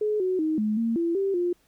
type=tone with pitch steps; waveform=sine; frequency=423.9 / 370.5 / 313.2 / 213.5 / 229.1 / 337.2 / 391.4 / 351.8 Hz; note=G#4 / F#4 / D#4 / G#3 / A#3 / E4 / G4 / F4; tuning=+35 / +2 / +11 / +48 / -30 / +39 / -3 / +13 cents; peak=-22 dBFS; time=0.01-1.53 s; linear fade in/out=5 ms; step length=190 ms; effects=pink hiss -65 dBFS RMS until 1.67 s